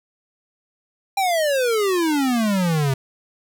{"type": "exponential sweep", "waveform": "square", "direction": "down", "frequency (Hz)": [804, 130.8], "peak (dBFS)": -18, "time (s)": [1.17, 2.94], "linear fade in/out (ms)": 5, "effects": []}